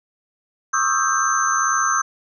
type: tone cluster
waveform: sine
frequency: 1100 / 1235 / 1317 / 1577 / 6190 Hz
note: C#6 / D#6 / E6 / G6 / G8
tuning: -14 / -13 / -2 / +10 / -23 cents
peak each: -23 dBFS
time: 0.73-2.02 s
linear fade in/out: 10 ms
effects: none